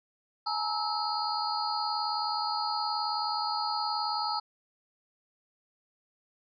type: tone cluster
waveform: sine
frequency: 845 / 924 / 1301 / 4315 / 4778 Hz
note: G#5 / A#5 / E6 / C#8 / D8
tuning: +30 / -16 / -23 / -47 / +29 cents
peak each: -33 / -36 / -34 / -36 / -37 dBFS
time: 0.46-4.4 s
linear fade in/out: 10 ms
effects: none